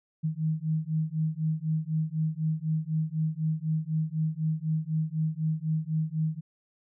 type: beating tone pair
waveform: sine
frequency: 155.7 / 159.7 Hz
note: D#3 / D#3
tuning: +2 / +45 cents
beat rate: 4 Hz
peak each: -29 dBFS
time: 0.23-6.41 s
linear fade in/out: 20 ms
effects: none